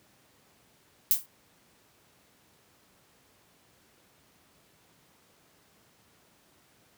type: noise with exponential decay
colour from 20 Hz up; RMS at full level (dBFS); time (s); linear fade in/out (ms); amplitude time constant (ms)
violet; -18; 1.11-1.26; 0; 32
effects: pink hiss -63 dBFS RMS until 6.97 s + high-pass 100 Hz 12 dB/octave